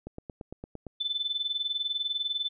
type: click train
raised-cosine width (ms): 2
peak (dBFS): -25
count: 8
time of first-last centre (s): 0.07-0.867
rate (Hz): 8.78
type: tone with tremolo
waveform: sine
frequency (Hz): 3520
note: A7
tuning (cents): 0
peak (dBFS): -25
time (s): 1-2.49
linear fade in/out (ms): 10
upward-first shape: sine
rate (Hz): 20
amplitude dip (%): 80
effects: none